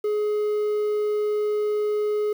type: tone with quantisation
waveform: triangle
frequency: 420.6 Hz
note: G#4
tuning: 22 cents sharp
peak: -19 dBFS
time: 0.04-2.33 s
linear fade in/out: 5 ms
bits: 8
effects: none